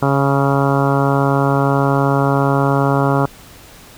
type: harmonic tone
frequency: 138.59 Hz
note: C#3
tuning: in tune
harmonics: 1 / 2 / 3 / 4 / 5 / 6 / 7 / 8 / 9 / 10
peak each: -16 / -19 / -21 / -22 / -23 / -24 / -24 / -25 / -26 / -26 dBFS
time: 0.02-3.26 s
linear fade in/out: 5 ms
effects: pink hiss -41 dBFS RMS until 3.97 s